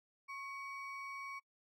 triangle ring-modulated tone, 1676 Hz, G#6, 15 cents sharp, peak -39 dBFS, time 0.28-1.4 s, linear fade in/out 20 ms, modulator 583 Hz, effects noise-tail reverb RT60 0.1 s tail -24 dB re dry

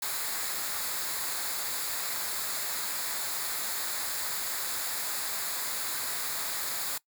white noise with comb filter, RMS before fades -33 dBFS, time 0.02-6.98 s, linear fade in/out 5 ms, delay 0.34 ms, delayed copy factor -0.6, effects noise-tail reverb RT60 0.1 s tail -21 dB re dry

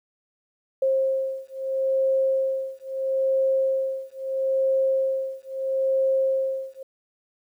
sine beating tone pair, 532 / 532.76 Hz, C5 / C5, +29 / +31 cents, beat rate 0.76 Hz, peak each -24 dBFS, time 0.82-6.83 s, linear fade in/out 5 ms, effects 10-bit

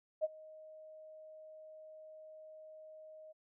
sine tone with ADSR envelope, 625 Hz, D#5, 8 cents sharp, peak -28 dBFS, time 0.21-3.33 s, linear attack 31 ms, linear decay 30 ms, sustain -23 dB, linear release 20 ms, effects none

